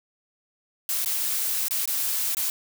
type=noise with dropouts; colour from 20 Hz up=blue; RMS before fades=-26 dBFS; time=0.89-2.5 s; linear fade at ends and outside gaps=1 ms; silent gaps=1.047-1.059 / 1.683-1.709 / 1.856-1.875 / 2.348-2.369 s; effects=none